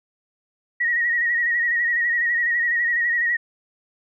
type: tone with vibrato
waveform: sine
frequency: 1894 Hz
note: A#6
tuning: 27 cents sharp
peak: -18 dBFS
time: 0.8-3.37 s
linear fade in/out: 10 ms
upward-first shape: sine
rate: 12 Hz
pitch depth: 47 cents each way
effects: none